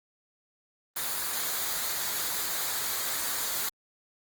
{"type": "noise with comb filter", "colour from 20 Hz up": "white", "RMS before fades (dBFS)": -31, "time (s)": [0.96, 3.69], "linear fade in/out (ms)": 5, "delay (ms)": 0.36, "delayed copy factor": -0.5, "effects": ["Opus 24 kbps"]}